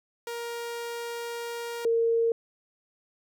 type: tone pair in turn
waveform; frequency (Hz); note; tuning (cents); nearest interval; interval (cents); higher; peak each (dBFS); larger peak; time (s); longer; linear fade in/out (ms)
sawtooth / sine; 470.1 / 459.9; A#4 / A#4; +15 / -23; unison; 38; first; -29 / -21; second; 0.27-1.85 / 1.85-2.32; first; 2
effects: none